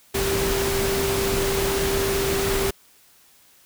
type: tone in noise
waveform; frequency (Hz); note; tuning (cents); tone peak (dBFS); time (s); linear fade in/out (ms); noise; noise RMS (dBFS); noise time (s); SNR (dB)
sine; 392; G4; 0; -23; 0.14-2.71; 10; pink; -25; 0.14-2.71; -1
effects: white hiss -55 dBFS RMS until 3.65 s